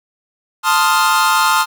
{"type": "chord", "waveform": "45% pulse", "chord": "F dominant seventh", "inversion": "first", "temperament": "equal", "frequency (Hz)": [880, 1046.5, 1244.5, 1396.9], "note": ["A5", "C6", "Eb6", "F6"], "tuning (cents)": [0, 0, 0, 0], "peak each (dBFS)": -17, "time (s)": [0.63, 1.66], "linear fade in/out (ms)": 50, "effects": []}